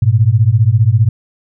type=beating tone pair; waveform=sine; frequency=103.6 / 118.6 Hz; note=G#2 / A#2; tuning=-4 / +30 cents; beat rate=15 Hz; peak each=-10 dBFS; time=0.02-1.09 s; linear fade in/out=5 ms; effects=none